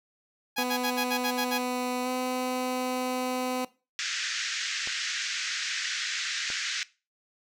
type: tone bursts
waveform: 10% pulse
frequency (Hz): 830.6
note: G#5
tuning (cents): 0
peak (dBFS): -19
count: 8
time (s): 0.56-1.588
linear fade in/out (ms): 20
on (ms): 83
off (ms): 52
type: tone with pitch glide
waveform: 15% pulse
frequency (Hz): 249.8 to 253.7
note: B3 to B3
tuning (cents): +20 to +47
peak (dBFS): -22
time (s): 0.58-3.65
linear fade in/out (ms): 5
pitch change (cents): +27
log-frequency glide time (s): 2.03-2.08
type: band-pass noise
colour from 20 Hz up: pink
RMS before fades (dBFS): -32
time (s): 3.99-6.83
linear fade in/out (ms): 0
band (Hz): 1500 to 6900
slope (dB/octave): 48
type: clicks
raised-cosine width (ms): 1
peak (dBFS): -28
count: 2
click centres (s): 4.874 / 6.502
effects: noise-tail reverb RT60 0.3 s tail -19 dB re dry